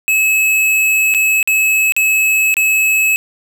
square tone with dropouts, 2585 Hz, E7, 34 cents flat, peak -11 dBFS, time 0.08-3.16 s, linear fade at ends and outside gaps 0 ms, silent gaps 1.14-1.147 / 1.428-1.475 / 1.922-1.965 / 2.541-2.568 s, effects none

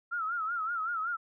sine tone with vibrato, 1346 Hz, E6, 36 cents sharp, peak -30 dBFS, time 0.11-1.17 s, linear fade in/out 20 ms, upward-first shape sine, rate 5.3 Hz, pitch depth 110 cents each way, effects none

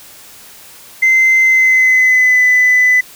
sine tone with pitch glide, 2070 to 2001 Hz, C7 to B6, -19 to +22 cents, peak -5 dBFS, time 1.02-3.01 s, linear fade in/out 10 ms, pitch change -59 cents, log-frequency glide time 1.41-2.43 s, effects tanh soft clip ceiling -4 dBFS + white hiss -38 dBFS RMS until 3.15 s

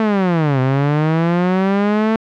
sawtooth linear two-way sweep, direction down then up, 224.1 to 128 to 224.1 Hz, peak -9 dBFS, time 0-2.16 s, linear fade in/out 2 ms, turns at 0.6 s, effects low-pass 2000 Hz 12 dB/octave

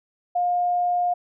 sine tone, 710 Hz, F5, 28 cents sharp, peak -19 dBFS, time 0.35-1.14 s, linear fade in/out 10 ms, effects none

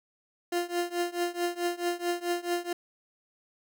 30% pulse tone with tremolo, 349.2 Hz, F4, in tune, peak -22 dBFS, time 0.52-2.73 s, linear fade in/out 5 ms, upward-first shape triangle, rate 4.6 Hz, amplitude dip 95%, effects none

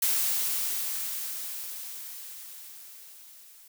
blue noise with level ramp, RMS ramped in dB -25 to -53 dBFS, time 0.02-3.68 s, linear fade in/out 5 ms, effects none

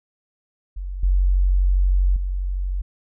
sine tone with level steps, 46.25 Hz, F#1, in tune, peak -26 / -14 / -21 dBFS, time 0.76-2.82 s, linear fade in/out 10 ms, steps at 1.03 / 2.16 s, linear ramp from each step 5 ms, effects none

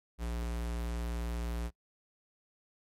square tone, 58.5 Hz, A#1, 7 cents sharp, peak -34 dBFS, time 0.18-1.71 s, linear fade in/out 50 ms, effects noise-tail reverb RT60 0.1 s tail -23 dB re dry + MP3 64 kbps

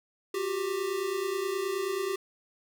square tone pair together, 363.6 / 393 Hz, F#4 / G4, -30 / +4 cents, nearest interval minor second, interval 134 cents, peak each -35 / -31 dBFS, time 0.34-2.16 s, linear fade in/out 5 ms, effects none

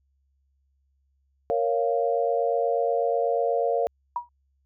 sine chord, Bb minor, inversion none, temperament equal with one note detuned, 466.2 / 554.4 / 695.6 Hz, Bb4 / Db5 / F5, 0 / 0 / -7 cents, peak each -25 / -26 / -26 dBFS, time 1.5-3.87 s, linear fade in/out 0 ms
sine tone with exponential decay, 961 Hz, B5, 48 cents flat, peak -21 dBFS, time 4.16-4.29 s, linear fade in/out 2 ms, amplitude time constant 27 ms
effects added 68 Hz sine -66 dBFS peak until 4.65 s

